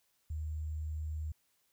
sine tone with sample-and-hold, 77.4 Hz, D#2, 9 cents flat, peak -35 dBFS, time 0.3-1.32 s, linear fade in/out 5 ms, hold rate 7350 Hz, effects white hiss -75 dBFS RMS until 1.72 s

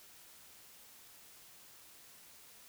silence, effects white hiss -58 dBFS RMS until 2.68 s

